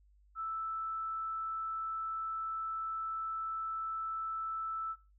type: tone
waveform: sine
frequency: 1318.5 Hz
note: E6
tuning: in tune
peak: -35 dBFS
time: 0.35-4.96 s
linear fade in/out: 50 ms
effects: noise-tail reverb RT60 0.3 s tail -20 dB re dry + added 50 Hz sine -62 dBFS peak until 5.18 s